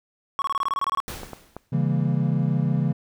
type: tone bursts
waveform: triangle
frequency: 1108.7 Hz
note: C#6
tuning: in tune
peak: -19 dBFS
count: 12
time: 0.39-1.002 s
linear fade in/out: 0 ms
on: 29 ms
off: 24 ms
type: noise with exponential decay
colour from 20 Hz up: pink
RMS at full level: -32 dBFS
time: 1.08-1.73 s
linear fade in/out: 0 ms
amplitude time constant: 140 ms
type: clicks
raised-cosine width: 1 ms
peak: -20 dBFS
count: 3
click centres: 1.233 / 1.333 / 1.566 s
type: chord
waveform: triangle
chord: C# diminished seventh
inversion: none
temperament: equal with one note detuned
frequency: 138.59 / 164.81 / 200.1 / 233.1 Hz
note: C#3 / E3 / G3 / Bb3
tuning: 0 / 0 / +36 / 0 cents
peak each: -21 / -22 / -27 / -27 dBFS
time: 1.72-2.93 s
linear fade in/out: 10 ms
effects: none